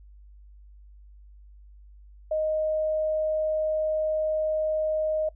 sine tone, 622.3 Hz, D#5, in tune, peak -23 dBFS, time 2.31-5.29 s, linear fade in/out 5 ms, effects noise-tail reverb RT60 0.1 s tail -21 dB re dry + added 50 Hz sine -47 dBFS peak until 5.35 s

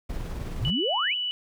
brown noise with tremolo, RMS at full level -31 dBFS, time 0.09-0.71 s, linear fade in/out 10 ms, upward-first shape sine, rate 19 Hz, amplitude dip 30%
sine exponential sweep, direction up, 86 to 3322 Hz, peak -25 dBFS, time 0.59-1.17 s, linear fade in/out 50 ms
clicks, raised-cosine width 2 ms, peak -30 dBFS, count 2, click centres 0.596 / 0.599 s
sine tone, 2960 Hz, F#7, in tune, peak -26 dBFS, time 0.65-1.31 s, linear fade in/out 0 ms
effects none

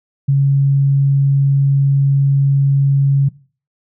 sine tone, 138.59 Hz, C#3, in tune, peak -9 dBFS, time 0.28-3.29 s, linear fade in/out 10 ms, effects noise-tail reverb RT60 0.4 s tail -20 dB re dry

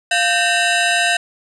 20% pulse ring-modulated tone, 1128 Hz, C#6, 30 cents sharp, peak -6 dBFS, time 0.11-1.17 s, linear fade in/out 5 ms, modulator 431 Hz, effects resampled to 22050 Hz + 7-bit

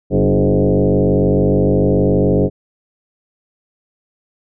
sine tone with frequency modulation, 122.6 Hz, B2, 12 cents flat, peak -10 dBFS, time 0.1-2.5 s, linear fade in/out 50 ms, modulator 99.2 Hz, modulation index 4.3, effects none

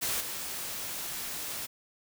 white noise with level steps, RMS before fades -31 / -37 dBFS, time 0.01-1.67 s, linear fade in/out 20 ms, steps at 0.2 s, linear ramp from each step 10 ms, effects none

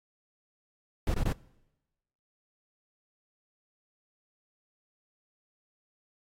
brown noise bursts, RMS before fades -27 dBFS, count 3, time 1.07-1.325 s, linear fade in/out 2 ms, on 71 ms, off 21 ms, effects noise-tail reverb RT60 1.0 s tail -23 dB re dry + AAC 48 kbps

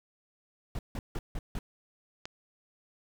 brown noise bursts, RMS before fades -34 dBFS, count 5, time 0.75-1.59 s, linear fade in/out 2 ms, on 40 ms, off 160 ms
click, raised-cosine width 0.2 ms, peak -21 dBFS, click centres 2.255 s
effects none

